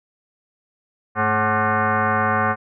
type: tone with frequency modulation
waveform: sine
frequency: 219.1 Hz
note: A3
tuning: 7 cents flat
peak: -16 dBFS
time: 1.15-2.56 s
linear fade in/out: 50 ms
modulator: 322 Hz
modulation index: 4.6
effects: none